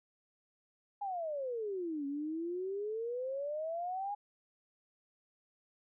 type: exponential two-way sweep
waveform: sine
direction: down then up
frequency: 830 to 276.1 to 830 Hz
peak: -35 dBFS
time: 1.01-4.15 s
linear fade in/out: 10 ms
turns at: 2.06 s
effects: none